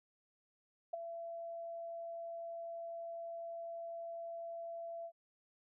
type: tone with ADSR envelope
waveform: sine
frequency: 673 Hz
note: E5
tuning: 36 cents sharp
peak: -33 dBFS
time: 0.93-5.12 s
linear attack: 9 ms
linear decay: 12 ms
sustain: -9 dB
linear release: 67 ms
effects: none